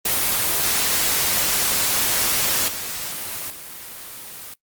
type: noise with level steps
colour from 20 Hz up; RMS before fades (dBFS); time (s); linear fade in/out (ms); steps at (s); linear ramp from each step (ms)
white; -20 / -29 / -36; 0.05-4.54; 5; 2.68 / 3.5; 2
effects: noise-tail reverb RT60 0.1 s tail -20 dB re dry + Opus 24 kbps